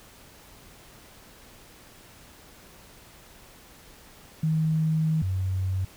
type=tone pair in turn; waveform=sine; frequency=158.1 / 94.01 Hz; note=D#3 / F#2; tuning=+28 / +28 cents; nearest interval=major sixth; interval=900 cents; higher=first; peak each=-21 / -24 dBFS; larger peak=first; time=4.43-5.22 / 5.22-5.85 s; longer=first; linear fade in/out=5 ms; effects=pink hiss -51 dBFS RMS until 5.96 s